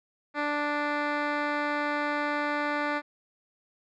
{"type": "tone with low-pass filter", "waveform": "10% pulse", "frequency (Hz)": 293.7, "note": "D4", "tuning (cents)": 0, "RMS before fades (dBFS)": -29, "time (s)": [0.34, 3.02], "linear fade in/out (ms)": 50, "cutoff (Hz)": 2500, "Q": 1.4, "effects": []}